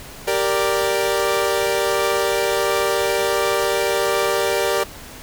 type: chord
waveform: sawtooth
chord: G minor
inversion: none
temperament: equal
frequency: 392 / 466.2 / 587.3 Hz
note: G4 / Bb4 / D5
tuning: 0 / 0 / 0 cents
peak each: -18 dBFS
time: 0.27-4.84 s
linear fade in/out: 10 ms
effects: pink hiss -38 dBFS RMS until 5.22 s